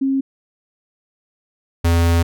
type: tone pair in turn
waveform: sine / square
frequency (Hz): 270 / 84.51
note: C#4 / E2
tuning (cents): -45 / +44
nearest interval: octave + minor sixth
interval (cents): 2011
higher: first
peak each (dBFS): -15 / -13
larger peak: second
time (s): 0.01-0.21 / 1.84-2.23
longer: second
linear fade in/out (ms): 10
effects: none